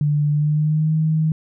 sine tone with pitch glide, 147.7 to 157.39 Hz, D3 to D#3, +10 to +20 cents, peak -15 dBFS, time 0.01-1.32 s, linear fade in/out 2 ms, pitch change +110 cents, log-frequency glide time 0.32-0.94 s, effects none

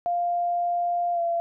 sine tone with pitch glide, 698.5 to 681.8 Hz, F5 to F5, 0 to -42 cents, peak -22 dBFS, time 0.06-1.4 s, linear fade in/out 0 ms, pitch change -42 cents, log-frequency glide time 1.13-1.2 s, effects none

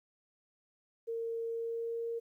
sine tone with pitch glide, 458.8 to 463.3 Hz, A#4 to A#4, -28 to -11 cents, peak -34 dBFS, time 1.07-2.2 s, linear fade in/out 20 ms, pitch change +17 cents, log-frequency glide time 1.45-2.06 s, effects 12-bit

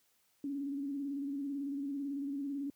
sine tone with vibrato, 280 Hz, C#4, 18 cents sharp, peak -35 dBFS, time 0.44-2.7 s, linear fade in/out 2 ms, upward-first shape square, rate 18 Hz, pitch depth 43 cents each way, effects white hiss -73 dBFS RMS until 2.75 s + high-pass 60 Hz 12 dB/octave

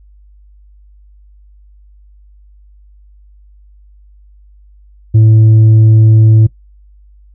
sine tone with tanh clipping, 110 Hz, A2, in tune, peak -4 dBFS, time 5.14-6.47 s, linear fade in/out 10 ms, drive 4 dB, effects noise-tail reverb RT60 0.1 s tail -19 dB re dry + added 50 Hz sine -39 dBFS peak until 7.34 s

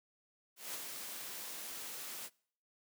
white noise with ADSR envelope, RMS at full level -41 dBFS, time 0.56-2.3 s, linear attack 180 ms, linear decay 34 ms, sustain -4 dB, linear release 51 ms, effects noise-tail reverb RT60 0.6 s tail -25 dB re dry + high-pass 200 Hz 12 dB/octave

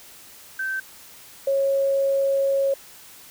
sine tone pair in turn, 1551 / 548.4 Hz, G6 / C#5, -19 / -19 cents, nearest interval octave + tritone, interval 1800 cents, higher first, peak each -24 / -18 dBFS, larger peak second, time 0.59-0.8 / 1.47-2.74 s, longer second, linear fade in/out 5 ms, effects white hiss -46 dBFS RMS until 3.3 s

